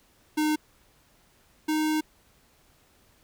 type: tone pair in turn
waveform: square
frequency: 305.9 / 309.5 Hz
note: D#4 / D#4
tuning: -29 / -9 cents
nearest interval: unison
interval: 20 cents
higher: second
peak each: -23 / -24 dBFS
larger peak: first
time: 0.37-0.56 / 1.68-2.01 s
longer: second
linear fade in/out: 10 ms
effects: pink hiss -62 dBFS RMS until 3.23 s